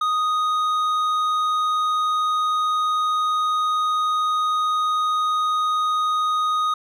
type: tone with hard clipping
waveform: sine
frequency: 1244.5 Hz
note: D#6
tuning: in tune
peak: -20 dBFS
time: 0.01-6.74 s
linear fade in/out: 5 ms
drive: 6 dB
effects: none